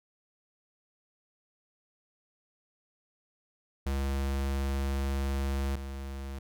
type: tone pair in turn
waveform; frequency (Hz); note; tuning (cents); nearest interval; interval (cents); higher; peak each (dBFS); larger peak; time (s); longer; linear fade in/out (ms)
square; 68.4 / 68.13; C#2 / C#2; -23 / -29; unison; 6; first; -29 / -37; first; 3.86-5.76 / 5.76-6.39; first; 5
effects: none